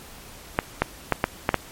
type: clicks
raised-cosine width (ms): 0.5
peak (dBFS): -3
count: 6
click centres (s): 0.589 / 0.82 / 1.123 / 1.241 / 1.491 / 1.543
effects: pink hiss -44 dBFS RMS until 1.71 s + MP3 64 kbps